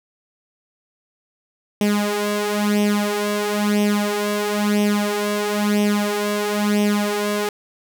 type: tone with flanger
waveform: sawtooth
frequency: 207.1 Hz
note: G#3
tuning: 5 cents flat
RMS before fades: -20 dBFS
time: 1.81-7.49 s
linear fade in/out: 2 ms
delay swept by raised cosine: 0.34 to 3.04 ms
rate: 1 Hz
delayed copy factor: +0.75
effects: none